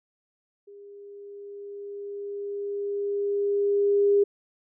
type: tone with level ramp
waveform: sine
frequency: 404.4 Hz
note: G#4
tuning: 46 cents flat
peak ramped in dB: -44 to -16 dBFS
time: 0.67-4.24 s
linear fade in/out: 10 ms
effects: none